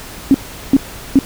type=tone bursts; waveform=sine; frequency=272.3 Hz; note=C#4; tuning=31 cents flat; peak=-4 dBFS; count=3; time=0.31-1.189 s; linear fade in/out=0 ms; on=33 ms; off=390 ms; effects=added 50 Hz sine -39 dBFS peak until 1.25 s + pink hiss -32 dBFS RMS until 1.25 s